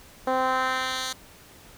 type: tone with band-pass filter sweep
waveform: 10% pulse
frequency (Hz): 259.1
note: C4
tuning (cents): -17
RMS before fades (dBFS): -26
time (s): 0.27-1.13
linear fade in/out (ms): 5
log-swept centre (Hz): 560 to 5600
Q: 1
effects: pink hiss -50 dBFS RMS until 1.77 s